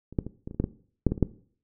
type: clicks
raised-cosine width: 3 ms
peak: -29 / -11 / -22 / -22 / -27 / -29 / -11 / -13 / -7 / -13 / -23 / -7 dBFS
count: 12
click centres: 0.126 / 0.188 / 0.266 / 0.475 / 0.511 / 0.546 / 0.6 / 0.641 / 1.067 / 1.12 / 1.178 / 1.227 s
effects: noise-tail reverb RT60 0.5 s tail -18 dB re dry